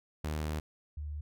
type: tone pair in turn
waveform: sawtooth / sine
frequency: 76.7 / 74.43 Hz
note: D#2 / D2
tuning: -24 / +24 cents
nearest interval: minor second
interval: 52 cents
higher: first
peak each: -29 / -36 dBFS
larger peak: first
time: 0.24-0.6 / 0.97-1.21 s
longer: first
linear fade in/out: 5 ms
effects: none